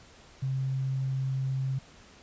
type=tone; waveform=sine; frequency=133 Hz; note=C3; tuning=29 cents sharp; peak=-27 dBFS; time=0.42-1.79 s; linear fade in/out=10 ms; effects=pink hiss -54 dBFS RMS until 2.22 s + resampled to 16000 Hz